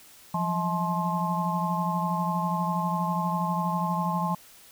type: tone cluster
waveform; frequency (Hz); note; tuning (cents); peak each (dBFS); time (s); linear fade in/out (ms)
sine; 172.4 / 184.7 / 640 / 859 / 1057; F3 / F#3 / D#5 / A5 / C6; -22 / -3 / +49 / -42 / +17; -28 / -37 / -37 / -30 / -30; 0.34-4.35; 5
effects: white hiss -52 dBFS RMS until 4.71 s